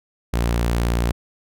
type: tone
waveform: sawtooth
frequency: 58.5 Hz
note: A#1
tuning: 7 cents sharp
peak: -14 dBFS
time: 0.33-1.12 s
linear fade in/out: 10 ms
effects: none